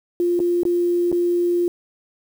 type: tone with dropouts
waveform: sine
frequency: 349.2 Hz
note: F4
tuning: in tune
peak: -16 dBFS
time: 0.2-1.68 s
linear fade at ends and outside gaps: 1 ms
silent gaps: 0.393-0.401 / 0.633-0.652 / 1.117-1.126 s
effects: 7-bit